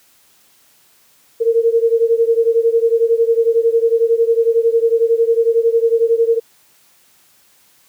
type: beating tone pair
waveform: sine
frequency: 455.9 / 466.9 Hz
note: A#4 / A#4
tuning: -39 / +3 cents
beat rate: 11 Hz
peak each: -13 / -15 dBFS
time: 1.4-6.4 s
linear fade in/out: 20 ms
effects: white hiss -53 dBFS RMS until 7.88 s + high-pass 80 Hz 12 dB/octave